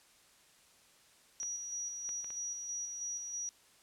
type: tone with tremolo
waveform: sine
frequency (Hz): 5800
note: F#8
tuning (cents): -35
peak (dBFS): -36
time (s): 1.4-3.49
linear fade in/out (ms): 0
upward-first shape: square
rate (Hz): 3.1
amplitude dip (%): 35
type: clicks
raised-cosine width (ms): 0.3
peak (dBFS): -35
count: 4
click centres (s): 1.431 / 2.091 / 2.245 / 2.305
effects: white hiss -64 dBFS RMS until 3.82 s + low-pass 10000 Hz 12 dB/octave